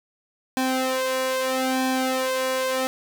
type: tone with flanger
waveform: sawtooth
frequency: 260 Hz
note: C4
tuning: 11 cents flat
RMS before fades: -24 dBFS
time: 0.57-2.87 s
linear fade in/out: 0 ms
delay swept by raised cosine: 1.2 to 2.07 ms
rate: 0.78 Hz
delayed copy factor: +0.9
effects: none